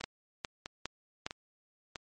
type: two click trains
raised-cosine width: 0.2 ms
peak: -21 / -17 dBFS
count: 4 / 4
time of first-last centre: 0.01-1.958 / 0.04-1.264 s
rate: 1.54 / 2.45 Hz
effects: MP3 48 kbps